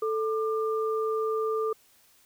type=tone pair together; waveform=sine; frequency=440 / 1195.9 Hz; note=A4 / D6; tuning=0 / +31 cents; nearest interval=octave + perfect fourth; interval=1731 cents; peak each=-26 / -32 dBFS; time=0.02-1.73 s; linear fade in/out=5 ms; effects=white hiss -61 dBFS RMS until 2.25 s